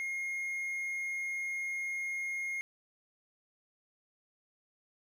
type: tone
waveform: triangle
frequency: 2142 Hz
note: C7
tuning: 40 cents sharp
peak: -32 dBFS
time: 0-2.61 s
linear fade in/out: 0 ms
effects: none